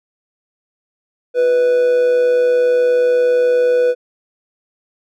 triangle tone with amplitude modulation, 493.9 Hz, B4, in tune, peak -7 dBFS, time 1.34-3.95 s, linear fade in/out 50 ms, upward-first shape sine, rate 137 Hz, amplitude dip 35%, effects none

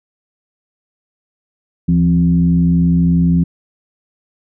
sine tone with frequency modulation, 170 Hz, F3, 46 cents flat, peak -9 dBFS, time 1.88-3.44 s, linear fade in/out 10 ms, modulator 92.3 Hz, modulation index 0.65, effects none

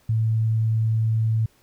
sine tone, 111.3 Hz, A2, 20 cents sharp, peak -18 dBFS, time 0.09-1.46 s, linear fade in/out 5 ms, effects pink hiss -60 dBFS RMS until 1.62 s

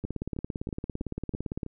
two click trains, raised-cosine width 3 ms, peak -19 / -24 dBFS, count 29 / 6, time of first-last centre 0.05-1.632 / 0.04-1.663 s, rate 17.7 / 3.08 Hz, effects none

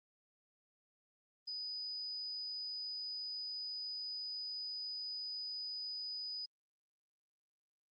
sine tone, 4977 Hz, D#8, in tune, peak -40 dBFS, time 1.47-6.46 s, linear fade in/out 10 ms, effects Opus 32 kbps

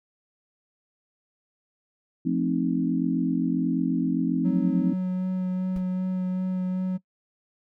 sine chord, F dominant seventh, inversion none, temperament equal with one note detuned, 174.61 / 220 / 261.6 / 309.5 Hz, F3 / A3 / C4 / Eb4, 0 / 0 / 0 / -9 cents, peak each -27 / -30 / -25 / -29 dBFS, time 2.25-4.94 s, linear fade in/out 10 ms
triangle tone with vibrato, 184.7 Hz, F#3, 3 cents flat, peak -22 dBFS, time 4.44-6.98 s, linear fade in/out 20 ms, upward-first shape sine, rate 2.6 Hz, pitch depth 11 cents each way
brown noise with exponential decay, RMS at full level -33 dBFS, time 5.76-5.86 s, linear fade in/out 1 ms, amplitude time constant 21 ms
effects noise-tail reverb RT60 0.1 s tail -21 dB re dry

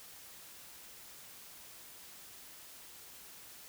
silence, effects white hiss -53 dBFS RMS until 3.68 s

